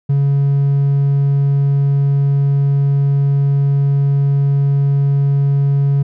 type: tone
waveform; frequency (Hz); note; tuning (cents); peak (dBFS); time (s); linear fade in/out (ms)
triangle; 140; C#3; +18; -8; 0.09-6.03; 10
effects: tanh soft clip ceiling -4 dBFS